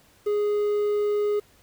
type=tone with quantisation; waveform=triangle; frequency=415.3 Hz; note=G#4; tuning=in tune; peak=-19 dBFS; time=0.26-1.4 s; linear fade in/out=10 ms; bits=8; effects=pink hiss -58 dBFS RMS until 1.62 s